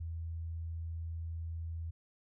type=tone; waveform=sine; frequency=82.41 Hz; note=E2; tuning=in tune; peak=-37 dBFS; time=0-1.91 s; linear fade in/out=10 ms; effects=none